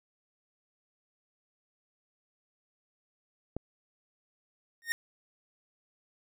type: click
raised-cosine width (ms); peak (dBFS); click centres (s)
2; -21; 3.566
type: tone with exponential growth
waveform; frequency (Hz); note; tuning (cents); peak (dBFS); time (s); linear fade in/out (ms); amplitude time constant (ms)
45% pulse; 1846; A#6; -17; -24; 4.82-4.92; 0; 21
effects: none